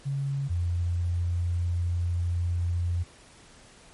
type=tone pair in turn; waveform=sine; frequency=138.59 / 87 Hz; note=C#3 / F2; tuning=0 / -6 cents; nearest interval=minor sixth; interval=806 cents; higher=first; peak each=-26 / -24 dBFS; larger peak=second; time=0.05-0.49 / 0.49-3.04 s; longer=second; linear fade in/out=20 ms; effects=pink hiss -53 dBFS RMS until 3.93 s + MP3 48 kbps